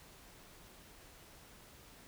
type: silence
effects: pink hiss -58 dBFS RMS until 2.07 s